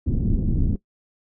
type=low-pass noise; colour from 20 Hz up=pink; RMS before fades=-21 dBFS; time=0.06-0.76 s; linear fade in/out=5 ms; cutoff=280 Hz; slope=24 dB/octave; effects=noise-tail reverb RT60 0.1 s tail -18 dB re dry